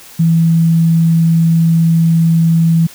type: tone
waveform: sine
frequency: 164.81 Hz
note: E3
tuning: in tune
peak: -7 dBFS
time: 0.19-2.87 s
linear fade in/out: 10 ms
effects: white hiss -37 dBFS RMS until 2.94 s